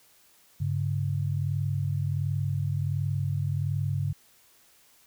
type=tone pair together; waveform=sine; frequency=99.9 / 141.28 Hz; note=G2 / C#3; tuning=+33 / +33 cents; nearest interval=tritone; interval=600 cents; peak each=-28 dBFS; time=0.6-4.13 s; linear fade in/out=10 ms; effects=white hiss -60 dBFS RMS until 5.06 s